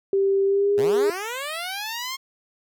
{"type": "tone with pitch glide", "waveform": "sine", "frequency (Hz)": [392, 409.4], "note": ["G4", "G#4"], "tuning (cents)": [0, -25], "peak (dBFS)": -17, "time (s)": [0.13, 1.1], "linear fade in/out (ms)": 2, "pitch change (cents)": 75, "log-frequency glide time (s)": [0.45, 0.8]}
{"type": "linear sweep", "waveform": "10% pulse", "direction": "up", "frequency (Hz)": [98, 1084], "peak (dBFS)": -20, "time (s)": [0.77, 2.17], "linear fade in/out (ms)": 20}
{"effects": []}